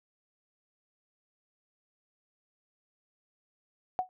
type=tone with exponential decay; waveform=sine; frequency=740 Hz; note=F#5; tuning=in tune; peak=-22 dBFS; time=3.99-4.09 s; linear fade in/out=0 ms; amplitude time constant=21 ms; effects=none